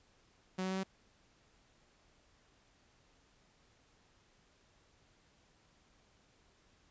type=tone with pitch steps; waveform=sawtooth; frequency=186.2 / 187.82 / 189.45 / 191.1 Hz; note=F#3 / F#3 / F#3 / G3; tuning=+11 / +26 / +41 / -44 cents; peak=-31 dBFS; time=0.58-0.836 s; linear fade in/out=10 ms; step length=64 ms; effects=pink hiss -69 dBFS RMS until 6.9 s + resampled to 16000 Hz